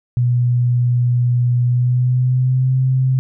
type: tone with pitch glide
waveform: sine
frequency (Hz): 122.3 to 130.32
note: B2 to C3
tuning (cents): -16 to -7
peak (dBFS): -12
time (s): 0.17-3.19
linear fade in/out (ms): 0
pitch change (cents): +109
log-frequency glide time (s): 1.63-2.76
effects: none